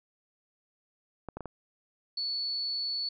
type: clicks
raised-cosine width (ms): 1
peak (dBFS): -24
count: 4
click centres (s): 1.287 / 1.37 / 1.407 / 1.457
type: tone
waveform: sine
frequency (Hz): 4435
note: C#8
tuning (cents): 0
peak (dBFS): -30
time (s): 2.17-3.09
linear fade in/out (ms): 5
effects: none